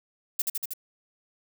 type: noise with echo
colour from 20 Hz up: violet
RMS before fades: -25 dBFS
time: 0.39-0.42 s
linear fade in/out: 5 ms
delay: 79 ms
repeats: 4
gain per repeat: -2 dB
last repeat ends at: 0.736 s
effects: none